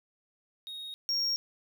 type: tone pair in turn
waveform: triangle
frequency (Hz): 3747 / 5566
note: A#7 / F8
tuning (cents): +8 / -7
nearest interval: perfect fifth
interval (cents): 685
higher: second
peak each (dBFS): -37 / -26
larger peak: second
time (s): 0.67-0.94 / 1.09-1.36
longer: neither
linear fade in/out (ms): 0
effects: none